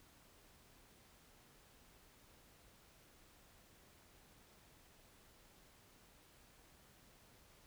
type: silence
effects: pink hiss -66 dBFS RMS until 7.66 s